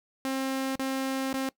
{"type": "tone with dropouts", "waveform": "sawtooth", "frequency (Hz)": 266.3, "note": "C4", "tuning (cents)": 31, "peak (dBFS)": -24, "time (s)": [0.25, 1.49], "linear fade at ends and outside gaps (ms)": 0, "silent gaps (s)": [[0.755, 0.795], [1.329, 1.341]], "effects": ["noise-tail reverb RT60 0.1 s tail -21 dB re dry"]}